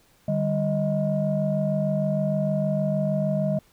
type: tone cluster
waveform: sine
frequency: 150.9 / 197.4 / 627 Hz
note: D3 / G3 / D#5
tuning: +47 / +12 / +13 cents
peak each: -25 dBFS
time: 0.28-3.59 s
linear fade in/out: 5 ms
effects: tanh soft clip ceiling -13 dBFS + pink hiss -60 dBFS RMS until 3.72 s